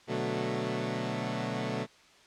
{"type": "chord", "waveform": "15% pulse", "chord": "B minor seventh", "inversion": "none", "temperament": "equal", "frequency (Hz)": [123.47, 146.83, 185, 220], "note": ["B2", "D3", "F#3", "A3"], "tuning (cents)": [0, 0, 0, 0], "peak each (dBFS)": [-29, -32, -31, -29], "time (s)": [0.07, 1.87], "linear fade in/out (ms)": 50, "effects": ["white hiss -58 dBFS RMS until 2.26 s", "low-pass 5000 Hz 12 dB/octave"]}